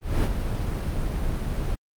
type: noise with ADSR envelope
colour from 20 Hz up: brown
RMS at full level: -19 dBFS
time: 0.01-1.76 s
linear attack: 230 ms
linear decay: 39 ms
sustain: -7 dB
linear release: 21 ms
effects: Opus 32 kbps